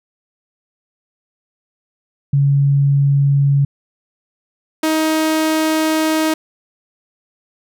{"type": "tone pair in turn", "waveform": ["sine", "sawtooth"], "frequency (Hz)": [140.3, 315], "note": ["C#3", "D#4"], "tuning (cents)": [21, 21], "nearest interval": "octave + major second", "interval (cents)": 1400, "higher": "second", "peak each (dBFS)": -10, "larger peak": "neither", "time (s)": [[2.33, 3.65], [4.83, 6.34]], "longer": "second", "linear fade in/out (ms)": 5, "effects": []}